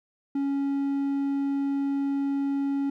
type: tone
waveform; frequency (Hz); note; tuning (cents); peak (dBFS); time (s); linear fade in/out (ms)
triangle; 278.1; C#4; +6; -22; 0.35-2.9; 5
effects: none